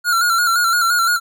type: tone with vibrato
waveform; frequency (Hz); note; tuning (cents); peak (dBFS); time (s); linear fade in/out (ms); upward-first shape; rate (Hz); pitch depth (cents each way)
square; 1396.9; F6; 0; -14; 0.04-1.2; 50; square; 5.8; 50
effects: none

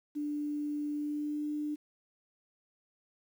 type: tone with pitch glide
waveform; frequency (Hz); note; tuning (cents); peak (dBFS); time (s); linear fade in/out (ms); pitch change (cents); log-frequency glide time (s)
sine; 294.8 to 298.4; D4 to D4; +7 to +28; -32; 0.15-1.76; 20; +21; 0.91-1.52
effects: 10-bit

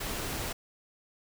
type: noise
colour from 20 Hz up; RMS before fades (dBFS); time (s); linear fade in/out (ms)
pink; -35; 0-0.53; 10
effects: none

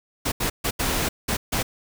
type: noise bursts at uneven times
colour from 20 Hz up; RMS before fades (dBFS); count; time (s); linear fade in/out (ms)
pink; -24; 6; 0.25-0.32 / 0.4-0.5 / 0.64-0.71 / 0.79-1.09 / 1.28-1.37 / 1.52-1.63; 10
effects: none

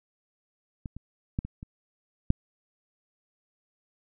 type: clicks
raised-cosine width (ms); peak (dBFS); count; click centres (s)
5; -23 / -27 / -15 / -23 / -27 / -8; 6; 0.858 / 0.966 / 1.389 / 1.45 / 1.629 / 2.304
effects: none

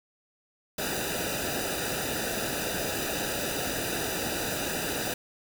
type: noise with comb filter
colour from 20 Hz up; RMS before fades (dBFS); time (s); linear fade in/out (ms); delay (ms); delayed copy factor
pink; -31; 0.78-5.14; 5; 0.92; -0.85
effects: none

